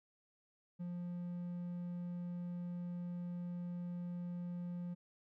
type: tone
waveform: triangle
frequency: 175.7 Hz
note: F3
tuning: 11 cents sharp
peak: -38 dBFS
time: 0.79-4.95 s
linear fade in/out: 20 ms
effects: none